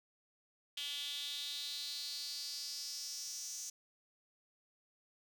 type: tone with high-pass filter sweep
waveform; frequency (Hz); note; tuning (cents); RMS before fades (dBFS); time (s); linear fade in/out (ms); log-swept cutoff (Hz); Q
sawtooth; 287.7; D4; -36; -43; 0.77-3.7; 5; 3200 to 6200; 5.7
effects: none